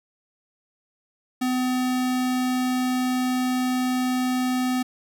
square tone, 253.4 Hz, B3, 45 cents sharp, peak -22 dBFS, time 1.41-4.83 s, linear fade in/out 10 ms, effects none

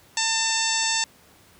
harmonic tone with a mistuned harmonic, 897 Hz, A5, 33 cents sharp, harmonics 1 / 2 / 3 / 4 / 5 / 6 / 7 / 8 / 9, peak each -30 / -30 / -30 / -30 / -30 / -30 / -30 / -30 / -30 dBFS, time 0.17-1.04 s, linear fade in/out 2 ms, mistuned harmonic 9, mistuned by -47 cents, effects pink hiss -54 dBFS RMS until 1.59 s + high-pass 60 Hz 12 dB/octave

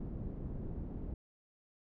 pink low-pass noise, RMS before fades -41 dBFS, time 0-1.14 s, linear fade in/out 5 ms, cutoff 300 Hz, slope 12 dB/octave, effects none

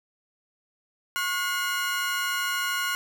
30% pulse tone cluster, 1086 / 1438 / 2059 Hz, C#6 / F#6 / C7, -36 / -50 / -28 cents, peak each -30 / -24 / -33 dBFS, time 1.16-2.95 s, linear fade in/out 0 ms, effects none

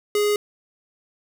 square tone with notch filter, 415.3 Hz, G#4, in tune, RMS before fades -20 dBFS, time 0.15-0.36 s, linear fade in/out 2 ms, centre 940 Hz, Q 1.2, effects 8-bit

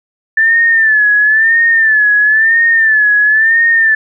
sine tone with vibrato, 1760 Hz, A6, in tune, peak -6 dBFS, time 0.37-3.95 s, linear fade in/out 5 ms, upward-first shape sine, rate 0.99 Hz, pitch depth 84 cents each way, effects none

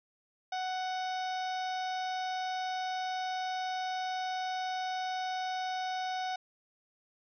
harmonic tone, 743 Hz, F#5, 7 cents sharp, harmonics 1 / 2 / 3 / 4 / 5 / 6 / 7 / 8, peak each -33 / -43 / -47 / -50 / -46 / -54 / -49 / -54 dBFS, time 0.52-6.36 s, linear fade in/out 5 ms, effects none

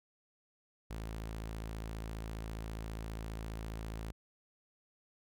sawtooth tone, 54.8 Hz, A1, 6 cents flat, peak -36 dBFS, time 0.9-4.12 s, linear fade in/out 10 ms, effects none

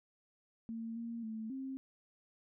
sine tone with pitch steps, 227.2 / 232 / 220.7 / 266 Hz, A#3 / A#3 / A3 / C4, -44 / -8 / +5 / +29 cents, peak -39 dBFS, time 0.69-1.77 s, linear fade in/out 0 ms, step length 270 ms, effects none

